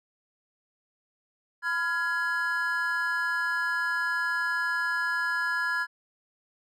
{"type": "chord", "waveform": "triangle", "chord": "F diminished", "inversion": "second", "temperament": "just", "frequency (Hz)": [1005.8, 1396.9, 1676.3], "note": ["Cb6", "F6", "Ab6"], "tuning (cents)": [31, 0, 16], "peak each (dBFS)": [-32, -29, -26], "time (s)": [1.62, 5.87], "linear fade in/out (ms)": 50, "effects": []}